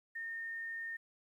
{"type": "tone", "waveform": "sine", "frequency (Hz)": 1828, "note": "A#6", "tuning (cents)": -34, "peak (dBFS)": -39, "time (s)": [0.15, 0.97], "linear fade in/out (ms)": 10, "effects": ["12-bit"]}